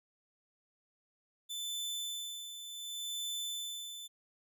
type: tone with tremolo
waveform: sawtooth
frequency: 3520 Hz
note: A7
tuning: in tune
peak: -33 dBFS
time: 1.49-4.08 s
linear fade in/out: 20 ms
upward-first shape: sine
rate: 0.68 Hz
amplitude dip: 60%
effects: none